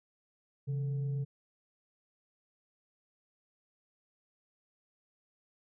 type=tone with frequency modulation; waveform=sine; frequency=137 Hz; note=C#3; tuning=20 cents flat; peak=-31 dBFS; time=0.67-1.25 s; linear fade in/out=20 ms; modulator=302 Hz; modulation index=0.25; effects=none